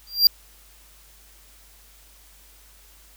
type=tone with exponential growth; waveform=square; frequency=4752 Hz; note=D8; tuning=20 cents sharp; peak=-8 dBFS; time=0.07-0.27 s; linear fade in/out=1 ms; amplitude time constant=43 ms; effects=added 50 Hz sine -53 dBFS peak until 3.16 s + white hiss -53 dBFS RMS until 3.16 s